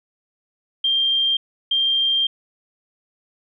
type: tone bursts at uneven times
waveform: sine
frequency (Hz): 3183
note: G7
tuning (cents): +26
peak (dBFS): -16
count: 2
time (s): 0.84-1.37 / 1.71-2.27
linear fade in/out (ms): 5
effects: none